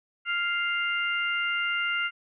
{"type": "harmonic tone", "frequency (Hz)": 698.5, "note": "F5", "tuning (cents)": 0, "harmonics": [2, 3, 4], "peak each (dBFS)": [-28, -30, -31], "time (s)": [0.25, 2.11], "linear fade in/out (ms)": 50, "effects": []}